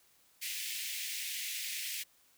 pink high-pass noise, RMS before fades -39 dBFS, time 0.41-2.04 s, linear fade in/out 20 ms, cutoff 2000 Hz, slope 48 dB/octave, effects white hiss -67 dBFS RMS until 2.37 s

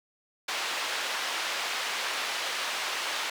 white band-pass noise, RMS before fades -32 dBFS, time 0.48-3.3 s, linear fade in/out 5 ms, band 600 to 3600 Hz, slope 12 dB/octave, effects none

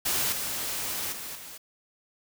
white noise with level steps, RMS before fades -27 / -32 / -38 / -43 dBFS, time 0.05-1.58 s, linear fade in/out 10 ms, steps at 0.32 / 1.12 / 1.35 s, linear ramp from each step 5 ms, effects none

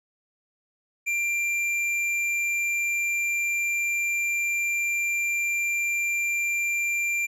sine tone with hard clipping, 2373 Hz, D7, 17 cents sharp, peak -25 dBFS, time 1.06-7.27 s, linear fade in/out 20 ms, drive 8 dB, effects none

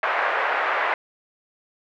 white band-pass noise, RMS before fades -23 dBFS, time 0.03-0.94 s, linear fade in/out 2 ms, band 520 to 1900 Hz, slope 24 dB/octave, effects none

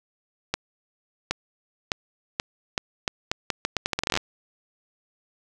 accelerating click train, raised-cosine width 0.2 ms, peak -6 dBFS, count 21, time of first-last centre 0.54-4.174 s, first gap 770 ms, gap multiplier 0.79, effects none

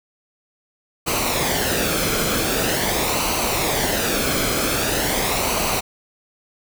pink noise with flanger, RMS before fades -21 dBFS, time 1.06-5.81 s, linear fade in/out 20 ms, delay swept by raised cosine 0.57 to 1.09 ms, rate 0.44 Hz, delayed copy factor -0.55, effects none

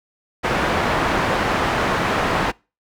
white low-pass noise, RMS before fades -20 dBFS, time 0.43-2.52 s, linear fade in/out 20 ms, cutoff 1400 Hz, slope 12 dB/octave, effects noise-tail reverb RT60 0.3 s tail -25 dB re dry

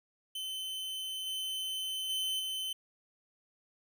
45% pulse tone with level steps, 3059 Hz, G7, 43 cents flat, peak -36 / -34 / -31 / -34 dBFS, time 0.35-2.73 s, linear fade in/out 5 ms, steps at 1.26 / 2.09 / 2.39 s, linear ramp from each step 10 ms, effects none

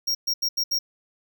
square tone bursts at uneven times, 5588 Hz, F8, in tune, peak -22 dBFS, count 5, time 0.07-0.15 / 0.27-0.34 / 0.42-0.49 / 0.57-0.64 / 0.71-0.79 s, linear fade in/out 10 ms, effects none

